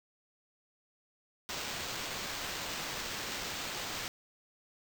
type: noise with sample-and-hold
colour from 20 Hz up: violet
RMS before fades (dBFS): -39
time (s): 1.49-4.08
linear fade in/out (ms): 0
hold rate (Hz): 11025
effects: none

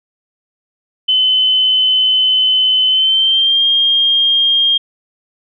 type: tone with pitch glide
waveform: sine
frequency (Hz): 3039 to 3220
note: F#7 to G7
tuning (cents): +46 to +46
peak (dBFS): -9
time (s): 1.08-4.78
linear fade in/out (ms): 10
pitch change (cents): +100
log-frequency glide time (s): 2.88-3.66
effects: none

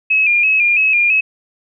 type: tone with vibrato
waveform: sine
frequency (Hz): 2489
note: D#7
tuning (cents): 0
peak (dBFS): -10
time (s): 0.1-1.21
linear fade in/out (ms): 10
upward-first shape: square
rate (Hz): 3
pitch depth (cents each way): 56
effects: none

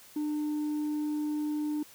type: tone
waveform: sine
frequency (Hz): 300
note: D4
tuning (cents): +37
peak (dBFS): -26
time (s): 0.16-1.83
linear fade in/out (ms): 5
effects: tanh soft clip ceiling -28 dBFS + white hiss -54 dBFS RMS until 1.94 s

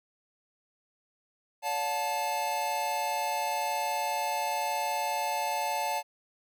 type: tone cluster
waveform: square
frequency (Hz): 572 / 714 / 875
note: D5 / F5 / A5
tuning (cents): -46 / +38 / -10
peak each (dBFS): -38 / -35 / -31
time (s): 1.62-6.03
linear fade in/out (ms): 50
effects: none

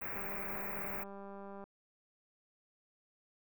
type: band-stop noise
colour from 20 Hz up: white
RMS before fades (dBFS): -41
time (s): 0.01-1.04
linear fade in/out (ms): 10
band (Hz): 2500 to 16000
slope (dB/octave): 96
type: click train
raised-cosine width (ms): 1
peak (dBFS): -36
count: 294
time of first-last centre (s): 0.16-1.64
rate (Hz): 198
effects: none

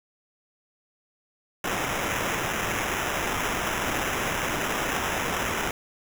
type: noise with sample-and-hold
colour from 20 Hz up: white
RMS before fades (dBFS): -28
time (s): 1.64-5.71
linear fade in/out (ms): 2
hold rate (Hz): 4410
effects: none

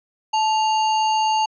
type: tone with sample-and-hold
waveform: sine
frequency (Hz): 872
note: A5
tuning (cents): -16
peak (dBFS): -16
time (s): 0.33-1.46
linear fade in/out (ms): 10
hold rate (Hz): 3675
effects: resampled to 16000 Hz

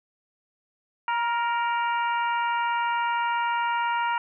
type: harmonic tone with a mistuned harmonic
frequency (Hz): 466.2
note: A#4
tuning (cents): 0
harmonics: 2 / 3 / 4 / 5 / 6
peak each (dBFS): -24 / -30 / -36 / -37 / -38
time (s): 1.08-4.18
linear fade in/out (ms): 2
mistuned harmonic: 2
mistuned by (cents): +26
effects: none

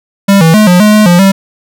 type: tone with pitch steps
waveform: square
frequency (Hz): 198 / 162.7 / 213.6 / 178.4 / 211.2 / 212.8 / 175 / 194.5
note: G3 / E3 / G#3 / F3 / G#3 / G#3 / F3 / G3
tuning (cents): +18 / -22 / +49 / +37 / +29 / +42 / +4 / -13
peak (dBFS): -3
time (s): 0.28-1.32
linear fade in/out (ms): 10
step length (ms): 130
effects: none

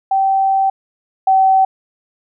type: tone pair in turn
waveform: sine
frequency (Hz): 775 / 765.7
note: G5 / G5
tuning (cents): -20 / -41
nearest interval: unison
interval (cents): 21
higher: first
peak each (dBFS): -11 / -8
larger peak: second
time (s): 0.11-0.7 / 1.27-1.65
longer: first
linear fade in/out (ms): 5
effects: none

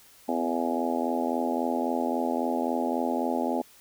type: harmonic tone with a mistuned harmonic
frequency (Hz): 83.7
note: E2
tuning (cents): +27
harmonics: 3 / 4 / 5 / 6 / 7 / 8 / 9 / 10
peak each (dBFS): -29 / -34 / -35 / -36 / -34 / -34 / -36 / -33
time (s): 0.28-3.62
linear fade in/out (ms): 10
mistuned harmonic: 3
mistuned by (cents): +20
effects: white hiss -55 dBFS RMS until 3.8 s

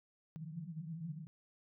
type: band-pass noise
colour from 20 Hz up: pink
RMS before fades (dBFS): -45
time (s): 0.36-1.27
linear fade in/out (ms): 0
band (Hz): 150 to 170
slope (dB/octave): 96
effects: none

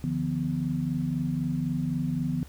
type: chord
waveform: sine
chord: B diminished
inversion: first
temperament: equal with one note detuned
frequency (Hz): 146.83 / 170.72 / 246.9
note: D3 / F3 / B3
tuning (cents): 0 / -39 / 0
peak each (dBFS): -30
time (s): 0.04-2.43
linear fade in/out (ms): 0
effects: added 71 Hz sine -45 dBFS peak until 2.48 s + pink hiss -54 dBFS RMS until 2.48 s

